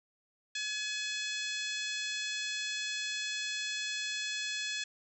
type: harmonic tone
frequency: 849 Hz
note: G#5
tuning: 38 cents sharp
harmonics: 2 / 3 / 4 / 5 / 6 / 7 / 8 / 9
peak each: -40 / -40 / -39 / -43 / -46 / -46 / -48 / -47 dBFS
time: 0.55-4.84 s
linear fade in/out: 5 ms
effects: none